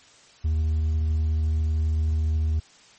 sine tone with hard clipping, 78.4 Hz, D#2, 14 cents sharp, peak -21 dBFS, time 0.44-2.6 s, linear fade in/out 10 ms, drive 2 dB, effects white hiss -53 dBFS RMS until 2.98 s + MP3 32 kbps

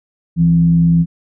sine tone with frequency modulation, 167.5 Hz, E3, 28 cents sharp, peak -8 dBFS, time 0.36-1.06 s, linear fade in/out 50 ms, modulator 95.1 Hz, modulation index 0.29, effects none

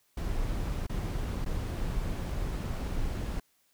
brown noise with dropouts, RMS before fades -32 dBFS, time 0.17-3.4 s, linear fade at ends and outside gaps 5 ms, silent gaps 0.867-0.894 / 1.447-1.46 s, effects white hiss -70 dBFS RMS until 3.73 s

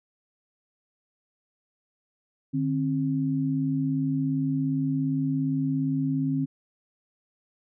sine tone pair together, 150.07 / 267.4 Hz, D3 / C4, +38 / +38 cents, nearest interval minor seventh, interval 1000 cents, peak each -27 / -25 dBFS, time 2.53-6.46 s, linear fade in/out 20 ms, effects none

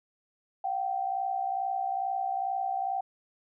sine tone pair together, 711 / 773.3 Hz, F5 / G5, +31 / -24 cents, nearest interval minor second, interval 145 cents, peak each -34 / -29 dBFS, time 0.64-3.01 s, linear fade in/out 5 ms, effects none

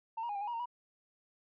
sine tone with pitch steps, 902 / 947 / 824 / 796 / 829 / 955 / 921 / 969 Hz, A5 / A#5 / G#5 / G5 / G#5 / A#5 / A#5 / B5, +43 / +27 / -14 / +26 / -3 / +42 / -21 / -33 cents, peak -33 dBFS, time 0.17-0.658 s, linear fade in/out 10 ms, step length 61 ms, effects tanh soft clip ceiling -33 dBFS

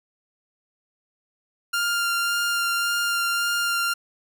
sawtooth tone with vibrato, 1396.9 Hz, F6, in tune, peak -18 dBFS, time 1.73-3.94 s, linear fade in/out 10 ms, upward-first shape sine, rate 1.8 Hz, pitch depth 10 cents each way, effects none

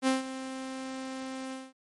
sawtooth tone with ADSR envelope, 262.9 Hz, C4, 8 cents sharp, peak -18 dBFS, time 0.02-1.73 s, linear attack 53 ms, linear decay 150 ms, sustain -14 dB, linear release 210 ms, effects MP3 48 kbps

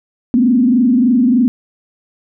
sine tone with frequency modulation, 246.2 Hz, B3, 5 cents flat, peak -8 dBFS, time 0.34-1.48 s, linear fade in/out 0 ms, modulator 23.3 Hz, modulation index 1, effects none

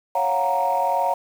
sine chord, Gb major seventh, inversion second, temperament equal, 554.4 / 698.5 / 740 / 932.3 Hz, Db5 / F5 / Gb5 / Bb5, 0 / 0 / 0 / 0 cents, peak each -25 / -24 / -24 / -21 dBFS, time 0.15-1.14 s, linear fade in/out 5 ms, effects tanh soft clip ceiling -11 dBFS + 7-bit

